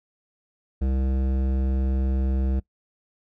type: tone with hard clipping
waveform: sine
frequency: 65.8 Hz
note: C2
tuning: 10 cents sharp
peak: -23 dBFS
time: 0.81-2.6 s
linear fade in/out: 10 ms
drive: 14 dB
effects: noise-tail reverb RT60 0.1 s tail -21 dB re dry